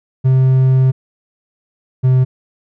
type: tone pair in turn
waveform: triangle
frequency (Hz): 130.81 / 128.79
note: C3 / C3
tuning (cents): 0 / -27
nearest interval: unison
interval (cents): 27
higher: first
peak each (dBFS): -6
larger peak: neither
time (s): 0.24-0.92 / 2.03-2.25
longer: first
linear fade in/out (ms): 20
effects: none